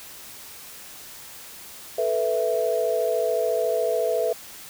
sine chord, A suspended second, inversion none, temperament equal, 440 / 493.9 / 659.3 Hz, A4 / B4 / E5, 0 / 0 / 0 cents, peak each -26 / -25 / -24 dBFS, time 1.98-4.33 s, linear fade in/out 5 ms, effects white hiss -42 dBFS RMS until 4.69 s

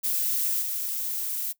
violet noise with level steps, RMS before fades -26 / -30 dBFS, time 0.03-1.53 s, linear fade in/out 20 ms, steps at 0.61 s, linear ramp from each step 20 ms, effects noise-tail reverb RT60 0.1 s tail -20 dB re dry

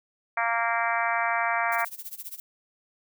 harmonic tone, 231.6 Hz, A#3, 11 cents flat, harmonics 3 / 4 / 5 / 6 / 7 / 8 / 9 / 10, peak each -29 / -30 / -31 / -32 / -32 / -33 / -34 / -34 dBFS, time 0.37-1.85 s, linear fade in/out 5 ms
violet noise with tremolo, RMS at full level -36 dBFS, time 1.72-2.4 s, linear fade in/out 2 ms, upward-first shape sine, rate 15 Hz, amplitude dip 90%
effects none

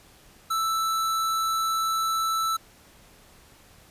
square tone, 1321 Hz, E6, 3 cents sharp, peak -24 dBFS, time 0.5-2.57 s, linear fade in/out 10 ms, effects pink hiss -54 dBFS RMS until 3.9 s + resampled to 32000 Hz

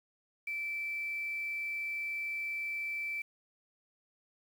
sine tone with quantisation, 2327 Hz, D7, 17 cents flat, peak -34 dBFS, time 0.47-3.22 s, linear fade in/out 5 ms, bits 9, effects none

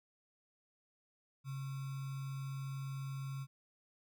sine tone with sample-and-hold, 135.7 Hz, C#3, 36 cents flat, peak -39 dBFS, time 1.44-3.47 s, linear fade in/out 50 ms, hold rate 1225 Hz, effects none

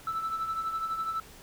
sine tone with tremolo, 1318.5 Hz, E6, in tune, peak -25 dBFS, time 0.07-1.2 s, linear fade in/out 2 ms, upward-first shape triangle, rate 12 Hz, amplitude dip 70%, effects tanh soft clip ceiling -26 dBFS + pink hiss -51 dBFS RMS until 1.42 s

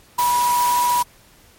sine tone in noise, 975 Hz, B5, 23 cents flat, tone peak -15 dBFS, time 0.18-1.03 s, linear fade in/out 10 ms, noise white, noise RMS -26 dBFS, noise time 0.18-1.03 s, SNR +8 dB, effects pink hiss -51 dBFS RMS until 1.58 s + MP3 64 kbps

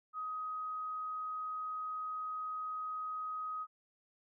sine tone, 1258 Hz, D#6, 19 cents sharp, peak -37 dBFS, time 0.13-3.67 s, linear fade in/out 50 ms, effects none

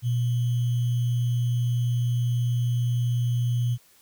sine tone with sample-and-hold, 120.8 Hz, B2, 38 cents flat, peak -21 dBFS, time 0.02-3.78 s, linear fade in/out 50 ms, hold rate 3150 Hz, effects white hiss -58 dBFS RMS until 4.01 s

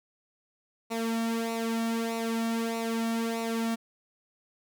sawtooth tone with flanger, 228.1 Hz, A#3, 37 cents flat, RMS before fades -30 dBFS, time 0.9-3.76 s, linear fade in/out 20 ms, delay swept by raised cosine 0.61 to 2.01 ms, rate 1.6 Hz, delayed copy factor -0.7, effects none

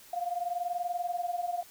sine tone pair together, 698.5 / 719 Hz, F5 / F#5, 0 / -50 cents, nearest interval minor second, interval 50 cents, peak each -32 / -35 dBFS, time 0.13-1.63 s, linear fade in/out 5 ms, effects white hiss -54 dBFS RMS until 1.7 s

